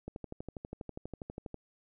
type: click train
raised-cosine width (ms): 2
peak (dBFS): -27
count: 19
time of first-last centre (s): 0.08-1.543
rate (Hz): 12.3
effects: none